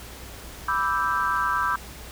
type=chord; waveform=sine; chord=E minor seventh; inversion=second; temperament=equal; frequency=987.8 / 1174.7 / 1318.5 / 1568 Hz; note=B5 / D6 / E6 / G6; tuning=0 / 0 / 0 / 0 cents; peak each=-27 dBFS; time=0.68-1.76 s; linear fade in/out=5 ms; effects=added 60 Hz sine -43 dBFS peak until 2.11 s + pink hiss -42 dBFS RMS until 2.11 s